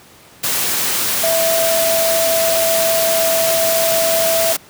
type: tone in noise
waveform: sine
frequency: 659.3 Hz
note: E5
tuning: in tune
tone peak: -15 dBFS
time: 1.23-4.53 s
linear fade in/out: 10 ms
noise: white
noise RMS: -18 dBFS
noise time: 0.43-4.57 s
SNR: 0 dB
effects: pink hiss -44 dBFS RMS until 4.69 s + high-pass 100 Hz 12 dB/octave